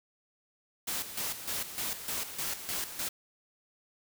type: noise with tremolo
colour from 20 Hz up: white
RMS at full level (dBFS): -34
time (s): 0.87-3.09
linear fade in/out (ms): 10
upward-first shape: square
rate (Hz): 3.3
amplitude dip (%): 65
effects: none